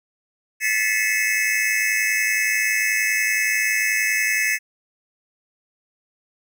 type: tone cluster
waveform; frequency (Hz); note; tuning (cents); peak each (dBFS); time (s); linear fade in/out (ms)
square; 1743 / 1970 / 2061 / 2171 / 2587; A6 / B6 / C7 / C#7 / E7; -17 / -5 / -27 / -37 / -33; -26; 0.6-4.59; 50
effects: none